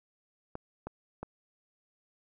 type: clicks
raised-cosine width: 1 ms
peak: -24 dBFS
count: 3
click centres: 0.554 / 0.87 / 1.23 s
effects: none

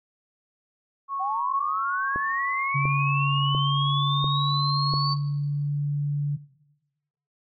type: tone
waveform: sine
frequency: 1102 Hz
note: C#6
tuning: 11 cents flat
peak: -27 dBFS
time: 1.08-5.17 s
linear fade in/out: 50 ms
type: linear sweep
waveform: sine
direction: up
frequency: 740 to 4563 Hz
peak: -27 dBFS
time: 1.19-5.15 s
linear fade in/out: 20 ms
type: click train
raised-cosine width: 2 ms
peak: -19 dBFS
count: 5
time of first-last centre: 2.16-4.938 s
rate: 1.44 Hz
type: tone with pitch glide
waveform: sine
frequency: 140.6 to 144.8 Hz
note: C#3 to D3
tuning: +25 to -24 cents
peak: -22 dBFS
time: 2.74-6.37 s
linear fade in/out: 20 ms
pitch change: +51 cents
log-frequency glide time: 3.56-5.71 s
effects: noise-tail reverb RT60 1.0 s tail -18 dB re dry + AAC 64 kbps

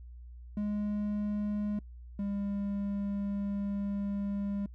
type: tone pair in turn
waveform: triangle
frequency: 207.7 / 201 Hz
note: G#3 / G3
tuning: 0 / +44 cents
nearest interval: minor second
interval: 56 cents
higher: first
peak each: -28 / -29 dBFS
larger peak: first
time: 0.57-1.79 / 2.19-4.66 s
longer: second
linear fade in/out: 2 ms
effects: noise-tail reverb RT60 0.1 s tail -25 dB re dry + added 60 Hz sine -45 dBFS peak until 4.74 s

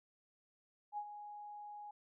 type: tone with ADSR envelope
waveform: sine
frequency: 830.6 Hz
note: G#5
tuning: in tune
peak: -37 dBFS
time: 0.92-1.91 s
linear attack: 56 ms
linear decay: 64 ms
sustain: -10 dB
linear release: 5 ms
effects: none

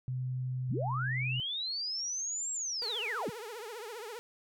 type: tone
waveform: sine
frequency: 127.7 Hz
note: C3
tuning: 42 cents flat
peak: -32 dBFS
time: 0.08-1.4 s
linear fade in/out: 0 ms
type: linear two-way sweep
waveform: sine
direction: up then down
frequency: 73.42 to 7620 to 73.42 Hz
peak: -33 dBFS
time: 0.69-3.3 s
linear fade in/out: 10 ms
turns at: 2.52 s
type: tone with vibrato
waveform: sawtooth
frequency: 450 Hz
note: A4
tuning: 39 cents sharp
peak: -37 dBFS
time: 2.82-4.19 s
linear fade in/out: 0 ms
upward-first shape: triangle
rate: 15 Hz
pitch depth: 190 cents each way
effects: none

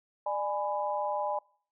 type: chord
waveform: sine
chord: G# diminished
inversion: second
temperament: just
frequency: 598 / 830.6 / 996.7 Hz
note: D5 / G#5 / B5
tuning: +31 / 0 / +16 cents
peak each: -33 / -32 / -35 dBFS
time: 0.26-1.39 s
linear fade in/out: 5 ms
effects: noise-tail reverb RT60 0.5 s tail -25 dB re dry

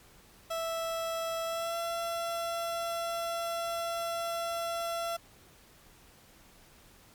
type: tone with pitch glide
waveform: 30% pulse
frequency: 659.3 to 675.9 Hz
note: E5 to E5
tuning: 0 to +43 cents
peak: -29 dBFS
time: 0.5-5.17 s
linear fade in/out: 10 ms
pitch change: +43 cents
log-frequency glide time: 1.44-1.78 s
effects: pink hiss -58 dBFS RMS until 7.14 s + MP3 96 kbps

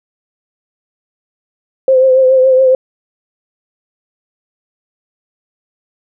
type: tone with vibrato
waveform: sine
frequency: 521 Hz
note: C5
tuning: 7 cents flat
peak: -5 dBFS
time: 1.88-2.75 s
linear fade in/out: 2 ms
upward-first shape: triangle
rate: 7.1 Hz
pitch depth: 41 cents each way
effects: none

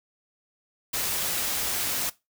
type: noise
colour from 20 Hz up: white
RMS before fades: -28 dBFS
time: 0.93-2.1 s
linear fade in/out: 10 ms
effects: noise-tail reverb RT60 0.2 s tail -18 dB re dry

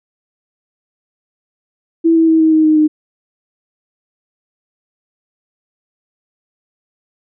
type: tone with pitch steps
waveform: sine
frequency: 329.6 / 325.6 / 321.7 / 317.8 / 314 / 310.2 / 306.5 Hz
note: E4 / E4 / E4 / D#4 / D#4 / D#4 / D#4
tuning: 0 / -21 / -42 / +37 / +16 / -5 / -26 cents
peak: -7 dBFS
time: 2.04-2.88 s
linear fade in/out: 20 ms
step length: 120 ms
effects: none

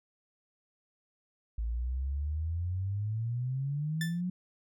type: exponential sweep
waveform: sine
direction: up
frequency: 54.5 to 183.9 Hz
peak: -30 dBFS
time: 1.58-4.3 s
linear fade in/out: 5 ms
type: tone with exponential decay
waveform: sawtooth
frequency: 1762 Hz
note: A6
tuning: 2 cents sharp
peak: -28 dBFS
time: 4.01-4.21 s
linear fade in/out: 2 ms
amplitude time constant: 43 ms
effects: none

